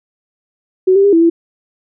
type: tone with pitch steps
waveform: sine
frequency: 373.7 / 394.3 / 403.3 / 330.9 / 334.9 Hz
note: F#4 / G4 / G4 / E4 / E4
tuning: +17 / +10 / +49 / +7 / +27 cents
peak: -6 dBFS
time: 0.87-1.3 s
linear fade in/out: 10 ms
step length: 86 ms
effects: none